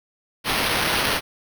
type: noise with sample-and-hold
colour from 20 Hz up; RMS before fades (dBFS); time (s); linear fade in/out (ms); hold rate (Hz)
blue; -22; 0.44-1.21; 50; 7350
effects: none